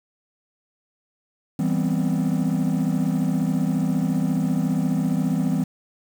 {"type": "chord", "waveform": "triangle", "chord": "C major seventh", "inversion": "first", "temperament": "equal", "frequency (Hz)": [164.81, 196, 246.9, 261.6], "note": ["E3", "G3", "B3", "C4"], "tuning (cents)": [0, 0, 0, 0], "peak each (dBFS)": [-21, -22, -24, -23], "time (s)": [1.59, 5.64], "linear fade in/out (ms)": 5, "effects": ["tanh soft clip ceiling -12 dBFS", "7-bit"]}